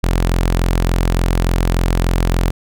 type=tone; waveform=sawtooth; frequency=43.45 Hz; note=F1; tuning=8 cents flat; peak=-9 dBFS; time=0.03-2.51 s; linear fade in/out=10 ms; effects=none